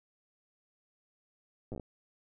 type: slowing click train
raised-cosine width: 2 ms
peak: -28 dBFS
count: 7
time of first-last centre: 1.72-1.797 s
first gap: 8 ms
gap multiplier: 1.19
effects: none